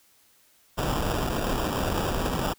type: noise with sample-and-hold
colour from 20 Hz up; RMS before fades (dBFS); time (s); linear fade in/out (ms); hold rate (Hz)
pink; -27; 0.77-2.54; 20; 2100
effects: white hiss -61 dBFS RMS until 2.58 s